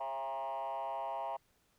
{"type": "tone with frequency modulation", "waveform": "sine", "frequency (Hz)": 807, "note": "G#5", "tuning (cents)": -50, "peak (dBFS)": -34, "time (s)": [0, 1.37], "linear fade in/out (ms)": 10, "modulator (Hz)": 132, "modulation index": 1.5, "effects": ["tanh soft clip ceiling -34 dBFS", "pink hiss -73 dBFS RMS until 1.78 s"]}